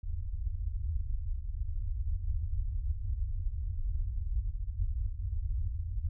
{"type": "low-pass noise", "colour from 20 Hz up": "pink", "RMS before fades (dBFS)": -33, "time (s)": [0.03, 6.09], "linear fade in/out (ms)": 5, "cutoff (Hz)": 100, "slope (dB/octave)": 96, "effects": []}